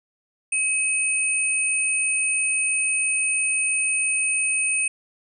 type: tone pair together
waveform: sine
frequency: 2553 / 8957 Hz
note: D#7 / C#9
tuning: +44 / +17 cents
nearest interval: octave + minor seventh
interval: 2173 cents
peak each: -22 / -23 dBFS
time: 0.52-4.88 s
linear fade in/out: 5 ms
effects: none